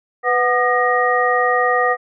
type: tone cluster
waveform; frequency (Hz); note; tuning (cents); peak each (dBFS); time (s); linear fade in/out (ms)
sine; 496.8 / 736 / 1219 / 1881; B4 / F#5 / D#6 / A#6; +10 / -9 / -36 / +15; -19; 0.23-1.97; 50
effects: none